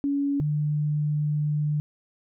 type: tone pair in turn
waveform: sine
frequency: 281.9 / 149.33 Hz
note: C#4 / D3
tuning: +29 / +29 cents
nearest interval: major seventh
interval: 1100 cents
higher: first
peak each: -22 dBFS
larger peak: neither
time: 0.04-0.4 / 0.4-1.8 s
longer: second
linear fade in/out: 0 ms
effects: none